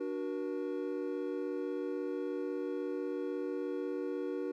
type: chord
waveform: triangle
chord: D augmented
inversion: none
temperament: equal with one note detuned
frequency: 293.7 / 370 / 476 Hz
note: D4 / F#4 / A#4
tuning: 0 / 0 / +36 cents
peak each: -37 / -36 / -37 dBFS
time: 0-4.52 s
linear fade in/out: 10 ms
effects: none